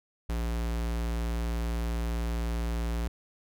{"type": "tone", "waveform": "square", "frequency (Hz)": 57.7, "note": "A#1", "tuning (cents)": -17, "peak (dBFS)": -29, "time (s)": [0.29, 3.08], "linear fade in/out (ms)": 5, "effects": []}